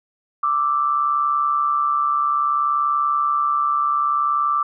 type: tone pair together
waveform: sine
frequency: 1174.7 / 1315.3 Hz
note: D6 / E6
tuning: 0 / -4 cents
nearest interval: major second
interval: 196 cents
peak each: -17 / -25 dBFS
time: 0.43-4.63 s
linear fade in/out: 5 ms
effects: none